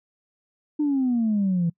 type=exponential sweep; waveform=sine; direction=down; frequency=304.9 to 164.81 Hz; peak=-18 dBFS; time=0.79-1.7 s; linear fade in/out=10 ms; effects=noise-tail reverb RT60 0.1 s tail -26 dB re dry + tanh soft clip ceiling -16 dBFS